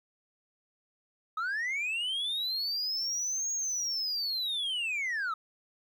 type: linear two-way sweep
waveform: sine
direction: up then down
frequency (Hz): 1244.5 to 6645 to 1244.5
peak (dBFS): -27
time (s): 1.37-5.34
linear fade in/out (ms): 5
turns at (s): 3.52
effects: tanh soft clip ceiling -29 dBFS + 11-bit